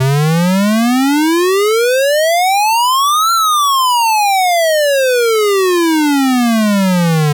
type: exponential two-way sweep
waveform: square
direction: up then down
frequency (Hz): 128.9 to 1374 to 145.2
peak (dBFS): -10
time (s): 0-7.33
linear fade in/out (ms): 10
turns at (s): 3.32
effects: none